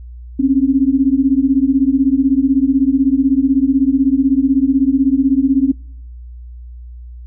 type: beating tone pair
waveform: sine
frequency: 261.6 / 277.6 Hz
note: C4 / C#4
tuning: 0 / +3 cents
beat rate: 16 Hz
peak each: -13 dBFS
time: 0.39-5.72 s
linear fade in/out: 10 ms
effects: noise-tail reverb RT60 0.6 s tail -25 dB re dry + added 60 Hz sine -30 dBFS peak until 7.26 s